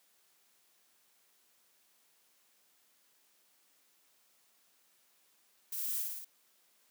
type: noise with echo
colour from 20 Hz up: violet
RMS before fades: -39 dBFS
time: 5.72-6.02 s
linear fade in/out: 5 ms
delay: 57 ms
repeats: 4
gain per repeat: -2 dB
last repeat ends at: 6.248 s
effects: white hiss -70 dBFS RMS until 6.9 s + high-pass 200 Hz 12 dB/octave